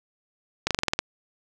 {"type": "slowing click train", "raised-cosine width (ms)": 0.2, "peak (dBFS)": -5, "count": 8, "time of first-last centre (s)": [0.67, 0.99], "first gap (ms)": 37, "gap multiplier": 1.07, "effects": []}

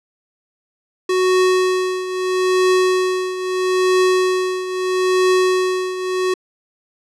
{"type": "tone with tremolo", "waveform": "square", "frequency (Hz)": 370, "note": "F#4", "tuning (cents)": 0, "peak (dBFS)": -12, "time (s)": [1.09, 6.34], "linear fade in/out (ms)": 5, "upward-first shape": "triangle", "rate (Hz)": 0.77, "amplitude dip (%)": 75, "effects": ["low-pass 8000 Hz 12 dB/octave"]}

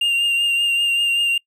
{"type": "tone with vibrato", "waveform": "triangle", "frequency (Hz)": 2794, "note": "F7", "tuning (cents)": 0, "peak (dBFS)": -14, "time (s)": [0.01, 1.38], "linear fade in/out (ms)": 5, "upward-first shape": "triangle", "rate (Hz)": 5.2, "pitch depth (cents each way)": 26, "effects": ["noise-tail reverb RT60 0.1 s tail -26 dB re dry"]}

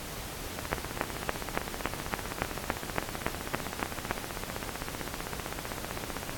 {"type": "two click trains", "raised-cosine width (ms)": 0.5, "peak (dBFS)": [-10, -19], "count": [13, 90], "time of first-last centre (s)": [[0.73, 4.11], [0.59, 6.295]], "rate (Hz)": [3.55, 15.6], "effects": ["pink hiss -40 dBFS RMS until 6.37 s", "AAC 64 kbps"]}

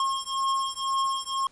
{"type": "beating tone pair", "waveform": "square", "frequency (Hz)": [1077, 1079], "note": ["C6", "C#6"], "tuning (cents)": [50, -47], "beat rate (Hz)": 2, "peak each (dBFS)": -29, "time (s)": [0, 1.47], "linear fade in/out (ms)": 2, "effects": ["pink hiss -59 dBFS RMS until 1.51 s", "resampled to 22050 Hz"]}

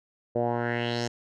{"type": "tone with low-pass filter sweep", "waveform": "10% pulse", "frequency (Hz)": 118.9, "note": "A#2", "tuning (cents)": 35, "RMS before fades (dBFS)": -28, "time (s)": [0.35, 1.08], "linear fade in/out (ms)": 10, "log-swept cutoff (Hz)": [530, 6500], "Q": 3.2, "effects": []}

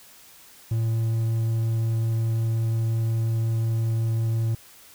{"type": "tone", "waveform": "triangle", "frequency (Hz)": 113.2, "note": "A2", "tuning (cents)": 50, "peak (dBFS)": -19, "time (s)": [0.71, 4.55], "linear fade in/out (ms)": 5, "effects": ["white hiss -50 dBFS RMS until 4.94 s"]}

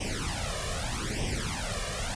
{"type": "noise with flanger", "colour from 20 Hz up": "pink", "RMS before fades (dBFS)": -32, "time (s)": [0, 2.15], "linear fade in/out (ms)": 10, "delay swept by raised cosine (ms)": [0.35, 1.75], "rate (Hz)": 0.81, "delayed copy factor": 0.9, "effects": ["resampled to 22050 Hz"]}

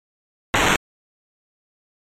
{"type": "noise with sample-and-hold", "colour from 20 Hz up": "blue", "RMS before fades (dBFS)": -17, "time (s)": [0.54, 0.76], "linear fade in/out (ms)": 0, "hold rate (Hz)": 4900, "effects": ["low-pass 9000 Hz 12 dB/octave", "MP3 64 kbps"]}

